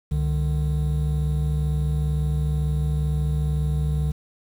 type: tone pair together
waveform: triangle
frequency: 67.87 / 150 Hz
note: C#2 / D3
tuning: -36 / +37 cents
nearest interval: octave + major second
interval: 1373 cents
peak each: -21 dBFS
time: 0.11-4.12 s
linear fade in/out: 10 ms
effects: 8-bit